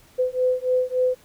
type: beating tone pair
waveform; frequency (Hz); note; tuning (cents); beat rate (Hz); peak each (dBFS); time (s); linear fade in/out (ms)
sine; 505 / 508.5; B4 / C5; +39 / -50; 3.5; -22; 0.18-1.15; 20
effects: pink hiss -54 dBFS RMS until 1.24 s